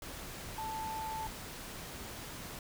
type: tone in noise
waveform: sine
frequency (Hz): 880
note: A5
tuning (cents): 0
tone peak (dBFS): -37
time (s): 0.58-1.27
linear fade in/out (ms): 2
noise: pink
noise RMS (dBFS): -45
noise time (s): 0.02-2.59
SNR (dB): +5
effects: none